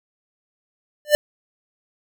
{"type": "tone with exponential growth", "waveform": "square", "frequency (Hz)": 595, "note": "D5", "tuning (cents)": 22, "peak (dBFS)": -7, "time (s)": [1.05, 1.15], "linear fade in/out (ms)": 0, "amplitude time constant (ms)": 20, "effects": []}